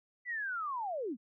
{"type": "linear sweep", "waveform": "sine", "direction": "down", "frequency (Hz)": [2007, 200], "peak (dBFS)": -34, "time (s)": [0.25, 1.17], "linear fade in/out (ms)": 50, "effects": []}